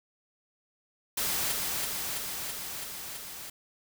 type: noise with echo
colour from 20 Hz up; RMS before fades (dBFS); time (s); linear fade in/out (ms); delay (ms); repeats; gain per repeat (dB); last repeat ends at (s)
white; -30; 1.17-1.52; 5; 330; 6; -2; 3.5
effects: none